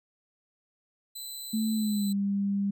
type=tone; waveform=15% pulse; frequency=4016 Hz; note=B7; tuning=28 cents sharp; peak=-31 dBFS; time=1.15-2.13 s; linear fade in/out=10 ms
type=tone with pitch glide; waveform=sine; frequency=220 to 199.42 Hz; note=A3 to G3; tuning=0 to +30 cents; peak=-25 dBFS; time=1.53-2.71 s; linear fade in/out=10 ms; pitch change=-170 cents; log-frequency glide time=1.75-2.09 s
effects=none